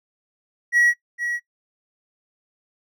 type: tone with echo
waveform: triangle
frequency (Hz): 1918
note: A#6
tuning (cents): +49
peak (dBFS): -12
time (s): 0.72-0.94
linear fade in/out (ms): 50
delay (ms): 460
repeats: 1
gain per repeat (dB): -9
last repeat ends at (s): 1.4
effects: noise-tail reverb RT60 0.1 s tail -21 dB re dry